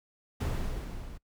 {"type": "noise with level ramp", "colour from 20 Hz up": "brown", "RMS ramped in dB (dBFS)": [-28, -44], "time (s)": [0.4, 1.18], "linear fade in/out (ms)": 10, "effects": ["noise-tail reverb RT60 0.1 s tail -23 dB re dry"]}